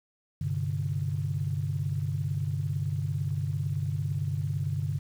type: chord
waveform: sine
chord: G suspended fourth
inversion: none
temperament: equal with one note detuned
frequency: 98 / 129.01 / 146.83 Hz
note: G2 / C3 / D3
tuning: 0 / -24 / 0 cents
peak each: -31 / -33 / -30 dBFS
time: 0.41-4.99 s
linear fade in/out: 5 ms
effects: tanh soft clip ceiling -18 dBFS + 9-bit